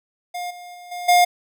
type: tone with level steps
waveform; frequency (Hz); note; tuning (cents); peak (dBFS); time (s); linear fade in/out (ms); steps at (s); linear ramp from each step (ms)
square; 710; F5; +28; -27 / -37 / -39 / -29 / -12; 0.34-1.25; 10; 0.5 / 0.74 / 0.91 / 1.08; 10
effects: none